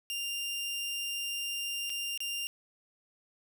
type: tone with dropouts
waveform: sawtooth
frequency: 2794 Hz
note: F7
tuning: in tune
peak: -30 dBFS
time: 0.1-2.47 s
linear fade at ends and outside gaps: 0 ms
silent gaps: 1.896-1.901 / 2.176-2.204 s
effects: none